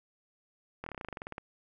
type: slowing click train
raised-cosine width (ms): 0.5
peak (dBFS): -24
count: 15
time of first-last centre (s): 0.84-1.381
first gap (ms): 24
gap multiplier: 1.07
effects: none